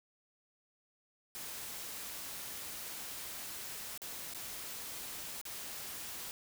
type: noise with dropouts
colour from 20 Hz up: white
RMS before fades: -44 dBFS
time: 1.35-6.31 s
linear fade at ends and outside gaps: 0 ms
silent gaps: 3.976-4.018 / 4.337-4.347 / 5.414-5.453 s
effects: none